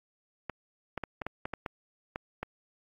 clicks, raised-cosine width 0.5 ms, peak -19 dBFS, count 10, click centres 0.497 / 0.977 / 1.037 / 1.218 / 1.266 / 1.455 / 1.537 / 1.662 / 2.159 / 2.43 s, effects AAC 64 kbps

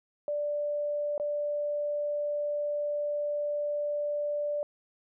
sine tone with dropouts, 587.3 Hz, D5, in tune, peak -28 dBFS, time 0.28-4.63 s, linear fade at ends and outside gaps 1 ms, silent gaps 1.179-1.198 s, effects none

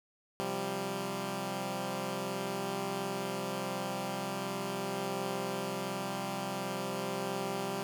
10% pulse chord, C suspended fourth, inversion none, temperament equal, 130.81 / 174.61 / 196 Hz, C3 / F3 / G3, 0 / 0 / 0 cents, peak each -33 / -32 / -28 dBFS, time 0.4-7.83 s, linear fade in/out 0 ms, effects none

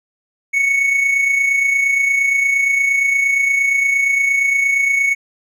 triangle tone with amplitude modulation, 2217 Hz, C#7, in tune, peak -9 dBFS, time 0.53-5.15 s, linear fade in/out 20 ms, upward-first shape sine, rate 28.6 Hz, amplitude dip 45%, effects none

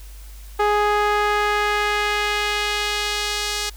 sawtooth tone with band-pass filter sweep, 416 Hz, G#4, 3 cents sharp, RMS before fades -21 dBFS, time 0.59-3.7 s, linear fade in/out 10 ms, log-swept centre 920 to 5200 Hz, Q 0.97, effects added 50 Hz sine -36 dBFS peak until 3.76 s + white hiss -48 dBFS RMS until 3.76 s

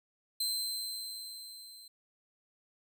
sawtooth tone with level ramp, 4103 Hz, C8, 35 cents flat, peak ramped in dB -27 to -48 dBFS, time 0.4-1.88 s, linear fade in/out 5 ms, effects none

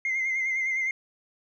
sine tone with vibrato, 2093 Hz, C7, in tune, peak -23 dBFS, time 0.05-0.91 s, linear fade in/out 2 ms, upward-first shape sine, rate 9.8 Hz, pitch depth 42 cents each way, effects tanh soft clip ceiling -22 dBFS

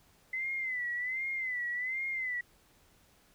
sine tone with vibrato, 2027 Hz, B6, 45 cents sharp, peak -32 dBFS, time 0.33-2.41 s, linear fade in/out 5 ms, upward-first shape sine, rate 1.3 Hz, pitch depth 91 cents each way, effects pink hiss -65 dBFS RMS until 3.34 s

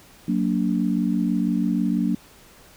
sine chord, Gb augmented, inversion none, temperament just, 185 / 231.2 / 289.1 Hz, Gb3 / Bb3 / D4, 0 / -14 / -27 cents, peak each -23 / -23 / -25 dBFS, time 0.28-2.15 s, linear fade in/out 5 ms, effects pink hiss -50 dBFS RMS until 2.76 s

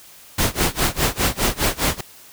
pink noise with tremolo, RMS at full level -17 dBFS, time 0.38-2.01 s, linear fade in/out 5 ms, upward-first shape sine, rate 4.9 Hz, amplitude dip 95%, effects white hiss -45 dBFS RMS until 2.32 s

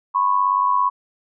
sine tone pair together, 997 / 1094.6 Hz, B5 / C#6, +16 / -22 cents, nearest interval major second, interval 162 cents, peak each -18 dBFS, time 0.14-0.9 s, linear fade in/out 20 ms, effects none

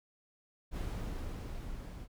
brown noise with level ramp, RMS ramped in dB -36 to -45 dBFS, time 0.71-2.08 s, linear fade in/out 50 ms, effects none

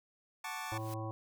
25% pulse chord, D major seventh, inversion first, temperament equal, 740 / 880 / 1108.7 / 1174.7 Hz, F#5 / A5 / C#6 / D6, 0 / 0 / 0 / 0 cents, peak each -43 / -39 / -42 / -42 dBFS, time 0.44-0.78 s, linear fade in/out 5 ms
white noise with exponential growth, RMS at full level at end -48 dBFS, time 0.55-0.94 s, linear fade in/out 2 ms, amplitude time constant 84 ms
harmonic tone, 110 Hz, A2, in tune, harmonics 1 / 3 / 5 / 7 / 9 / 10, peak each -39 / -44 / -46 / -47 / -49 / -49 dBFS, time 0.72-1.11 s, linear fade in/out 0 ms
effects none

